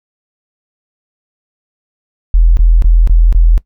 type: tone bursts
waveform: sine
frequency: 41.5 Hz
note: E1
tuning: 12 cents sharp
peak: -3 dBFS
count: 5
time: 2.34-3.578 s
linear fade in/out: 0 ms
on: 230 ms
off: 22 ms
effects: noise-tail reverb RT60 0.1 s tail -20 dB re dry